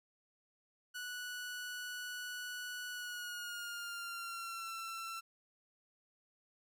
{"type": "tone with pitch glide", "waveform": "sawtooth", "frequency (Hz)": [1475, 1344.8], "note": ["F#6", "E6"], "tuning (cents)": [-6, 34], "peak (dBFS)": -38, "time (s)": [0.94, 5.21], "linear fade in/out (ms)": 20, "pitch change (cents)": -160, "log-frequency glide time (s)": [2.91, 4.72], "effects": []}